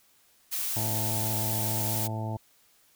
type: noise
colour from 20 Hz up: blue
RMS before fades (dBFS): -31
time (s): 0.51-2.08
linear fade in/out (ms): 20
type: harmonic tone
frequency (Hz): 110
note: A2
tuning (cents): 0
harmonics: 1 / 2 / 3 / 4 / 5 / 6 / 7 / 8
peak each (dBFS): -31 / -39 / -42 / -48 / -46 / -41 / -45 / -40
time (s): 0.76-2.37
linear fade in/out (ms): 5
effects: white hiss -63 dBFS RMS until 2.95 s